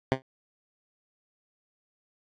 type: tone with exponential decay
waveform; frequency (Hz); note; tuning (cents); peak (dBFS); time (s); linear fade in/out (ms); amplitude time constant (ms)
10% pulse; 131.9; C3; +14; -10; 0.12-0.22; 0; 20
effects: low-pass 3000 Hz 12 dB/octave + AAC 32 kbps